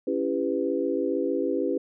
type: chord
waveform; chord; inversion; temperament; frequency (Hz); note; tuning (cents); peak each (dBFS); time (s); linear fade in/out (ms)
sine; C# half-diminished seventh; none; just; 277.2 / 332.6 / 399.1 / 498.9; C#4 / E4 / G4 / B4; 0 / +16 / +31 / +17; -29; 0.07-1.78; 5
effects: none